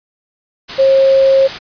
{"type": "tone in noise", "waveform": "sine", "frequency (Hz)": 538, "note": "C5", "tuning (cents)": 48, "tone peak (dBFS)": -6, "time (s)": [0.78, 1.48], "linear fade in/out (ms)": 20, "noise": "white", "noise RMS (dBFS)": -24, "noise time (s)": [0.68, 1.59], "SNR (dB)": 15, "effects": ["resampled to 11025 Hz"]}